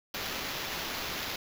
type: noise with sample-and-hold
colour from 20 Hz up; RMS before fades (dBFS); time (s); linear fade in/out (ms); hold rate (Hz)
violet; -36; 0.14-1.36; 2; 8820
effects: none